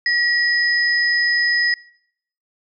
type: tone pair together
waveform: sine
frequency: 1914 / 5034 Hz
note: A#6 / D#8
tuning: +45 / +19 cents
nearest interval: octave + perfect fourth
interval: 1674 cents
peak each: -16 / -22 dBFS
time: 0.06-1.74 s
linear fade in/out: 2 ms
effects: noise-tail reverb RT60 0.7 s tail -24 dB re dry